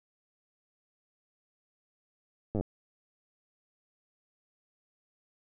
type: slowing click train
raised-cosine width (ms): 2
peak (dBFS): -19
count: 7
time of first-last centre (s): 2.55-2.61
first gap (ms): 9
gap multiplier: 1.04
effects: none